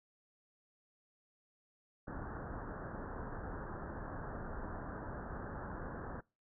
pink low-pass noise, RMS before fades -44 dBFS, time 2.07-6.21 s, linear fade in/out 10 ms, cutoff 1700 Hz, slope 96 dB/octave, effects noise-tail reverb RT60 0.3 s tail -25 dB re dry

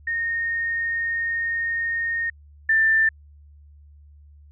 sine tone pair in turn, 1846 / 1780.3 Hz, A#6 / A6, -17 / +20 cents, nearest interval minor second, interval 63 cents, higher first, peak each -22 / -15 dBFS, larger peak second, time 0.07-2.3 / 2.69-3.09 s, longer first, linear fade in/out 5 ms, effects added 73 Hz sine -46 dBFS peak until 4.51 s

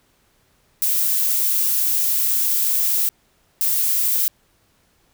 violet noise bursts at uneven times, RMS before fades -19 dBFS, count 2, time 0.82-3.09 / 3.61-4.28 s, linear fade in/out 0 ms, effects pink hiss -61 dBFS RMS until 5.13 s

